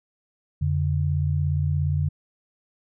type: tone pair together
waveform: sine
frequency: 87.31 / 144.44 Hz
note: F2 / D3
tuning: 0 / -28 cents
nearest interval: major sixth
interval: 872 cents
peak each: -23 dBFS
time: 0.61-2.09 s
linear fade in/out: 10 ms
effects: none